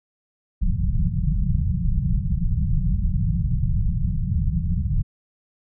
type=low-pass noise; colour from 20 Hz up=pink; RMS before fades=-21 dBFS; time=0.61-5.03 s; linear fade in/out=20 ms; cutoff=190 Hz; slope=96 dB/octave; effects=none